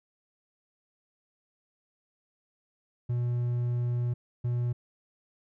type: tone bursts at uneven times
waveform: triangle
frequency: 121.2 Hz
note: B2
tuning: 32 cents flat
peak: -24 dBFS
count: 2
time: 3.09-4.14 / 4.44-4.73 s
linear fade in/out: 10 ms
effects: none

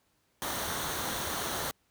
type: noise with comb filter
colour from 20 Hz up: pink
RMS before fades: -34 dBFS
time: 0.42-1.71 s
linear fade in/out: 0 ms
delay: 0.4 ms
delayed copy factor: -0.5
effects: pink hiss -72 dBFS RMS until 1.9 s + high-pass 60 Hz 12 dB/octave

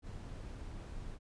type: noise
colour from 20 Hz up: brown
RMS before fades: -45 dBFS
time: 0.02-1.19 s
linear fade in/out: 50 ms
effects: resampled to 22050 Hz

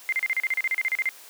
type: tone bursts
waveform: sine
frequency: 2090 Hz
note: C7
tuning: 2 cents flat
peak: -21 dBFS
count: 15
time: 0.09-1.09 s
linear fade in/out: 0 ms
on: 34 ms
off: 35 ms
effects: white hiss -47 dBFS RMS until 1.29 s + high-pass 400 Hz 12 dB/octave

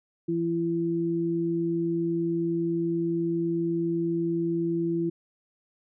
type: tone pair together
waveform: sine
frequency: 168.1 / 336.2 Hz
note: E3 / E4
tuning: +34 / +34 cents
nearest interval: octave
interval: 1200 cents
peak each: -30 / -25 dBFS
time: 0.28-5.1 s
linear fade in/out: 10 ms
effects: none

